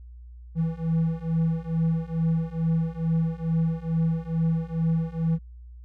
triangle beating tone pair, 162.4 / 164.7 Hz, E3 / E3, -26 / -1 cents, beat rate 2.3 Hz, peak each -24 / -23 dBFS, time 0.55-5.39 s, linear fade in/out 50 ms, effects added 60 Hz sine -41 dBFS peak until 5.84 s

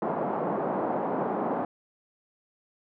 white band-pass noise, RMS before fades -29 dBFS, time 0.02-1.65 s, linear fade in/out 2 ms, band 170 to 900 Hz, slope 24 dB/octave, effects none

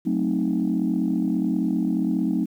sine chord, F# diminished seventh, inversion none, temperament equal, 185 / 220 / 261.6 / 311.1 Hz, F#3 / A3 / C4 / Eb4, 0 / 0 / 0 / 0 cents, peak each -25 dBFS, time 0.05-2.46 s, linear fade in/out 20 ms, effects tanh soft clip ceiling -13 dBFS + 9-bit

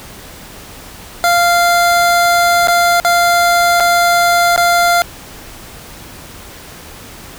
25% pulse tone with dropouts, 695 Hz, F5, 9 cents flat, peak -5 dBFS, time 1.24-5.02 s, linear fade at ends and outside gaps 0 ms, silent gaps 2.673-2.683 / 3-3.048 / 3.8-3.805 / 4.562-4.577 s, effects pink hiss -34 dBFS RMS until 7.38 s

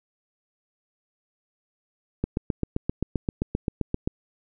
click train, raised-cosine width 3 ms, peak -11 dBFS, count 15, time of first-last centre 2.24-4.075 s, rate 7.63 Hz, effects none

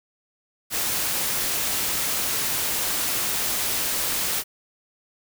white noise, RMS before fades -25 dBFS, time 0.7-4.44 s, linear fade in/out 50 ms, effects none

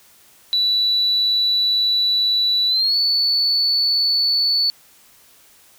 sine tone with pitch glide, 3951 to 4461 Hz, B7 to C#8, 0 to +10 cents, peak -14 dBFS, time 0.53-4.7 s, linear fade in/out 0 ms, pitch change +210 cents, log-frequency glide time 2.68-2.97 s, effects tanh soft clip ceiling -10 dBFS + white hiss -51 dBFS RMS until 5.78 s

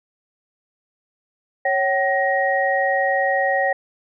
sine tone cluster, 552 / 763 / 1882 Hz, C#5 / G5 / A#6, -7 / -47 / +16 cents, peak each -21 dBFS, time 1.65-3.73 s, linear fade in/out 5 ms, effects none

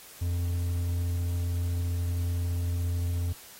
triangle tone, 86.9 Hz, F2, 8 cents flat, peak -24 dBFS, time 0.21-3.33 s, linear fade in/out 10 ms, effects white hiss -49 dBFS RMS until 3.59 s + AAC 48 kbps

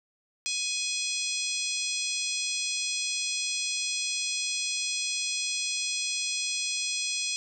harmonic tone, 837 Hz, G#5, 13 cents sharp, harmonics 3 / 4 / 5 / 6 / 7 / 8 / 9 / 10, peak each -34 / -36 / -36 / -36 / -35 / -42 / -39 / -39 dBFS, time 0.46-7.36 s, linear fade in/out 0 ms, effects none

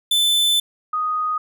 45% pulse / sine tone pair in turn, 3520 / 1244.5 Hz, A7 / D#6, 0 / 0 cents, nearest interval octave + tritone, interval 1800 cents, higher first, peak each -15 / -19 dBFS, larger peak first, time 0.11-0.6 / 0.93-1.38 s, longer first, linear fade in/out 5 ms, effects none

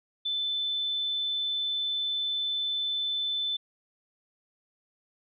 sine tone, 3520 Hz, A7, in tune, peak -27 dBFS, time 0.25-3.57 s, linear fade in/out 10 ms, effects none

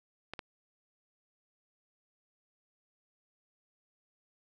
clicks, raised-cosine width 0.3 ms, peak -23 dBFS, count 2, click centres 0.336 / 0.392 s, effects none

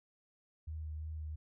sine tone with vibrato, 77.78 Hz, D#2, in tune, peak -39 dBFS, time 0.67-1.36 s, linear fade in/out 10 ms, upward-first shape sine, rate 2.9 Hz, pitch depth 20 cents each way, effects none

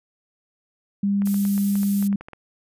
sine tone, 200.2 Hz, G3, 37 cents sharp, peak -18 dBFS, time 1.03-2.16 s, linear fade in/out 5 ms
clicks, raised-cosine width 0.5 ms, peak -24 dBFS, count 12, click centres 1.22 / 1.273 / 1.343 / 1.452 / 1.579 / 1.755 / 1.832 / 2.026 / 2.128 / 2.21 / 2.285 / 2.333 s
violet noise, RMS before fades -32 dBFS, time 1.25-2.08 s, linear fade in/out 10 ms
effects resampled to 32000 Hz

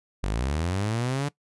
sawtooth linear sweep, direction up, 44.54 to 146.83 Hz, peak -21 dBFS, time 0.23-1.29 s, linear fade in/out 10 ms, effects noise-tail reverb RT60 0.1 s tail -20 dB re dry + resampled to 24000 Hz

